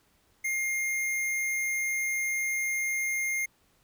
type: tone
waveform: square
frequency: 2122 Hz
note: C7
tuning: 24 cents sharp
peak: -28 dBFS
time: 0.44-3.46 s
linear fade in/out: 10 ms
effects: pink hiss -67 dBFS RMS until 3.83 s